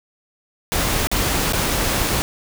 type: noise with dropouts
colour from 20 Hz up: pink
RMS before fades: -20 dBFS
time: 0.72-2.22 s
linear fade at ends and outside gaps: 0 ms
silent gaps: 1.071-1.115 / 1.524-1.533 s
effects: none